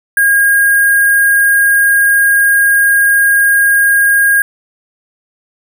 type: tone with sample-and-hold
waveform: sine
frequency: 1627 Hz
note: G#6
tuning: 36 cents flat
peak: -6 dBFS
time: 0.17-4.42 s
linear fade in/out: 2 ms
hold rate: 11025 Hz
effects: none